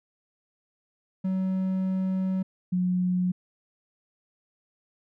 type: tone pair in turn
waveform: triangle / sine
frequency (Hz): 188.3 / 181.19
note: F#3 / F#3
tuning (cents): +31 / -36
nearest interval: minor second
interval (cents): 67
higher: first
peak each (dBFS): -22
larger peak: neither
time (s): 1.24-2.43 / 2.72-3.32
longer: first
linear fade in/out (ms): 10
effects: none